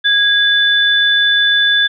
sine tone pair together, 1649 / 3494 Hz, G#6 / A7, -13 / -13 cents, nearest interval octave + minor second, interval 1300 cents, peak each -12 dBFS, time 0.04-1.88 s, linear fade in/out 20 ms, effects none

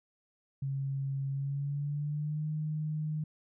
sine tone with pitch glide, 136.9 to 153.67 Hz, C#3 to D#3, -21 to -21 cents, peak -31 dBFS, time 0.62-3.24 s, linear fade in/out 5 ms, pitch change +200 cents, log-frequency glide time 1.3-2.48 s, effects none

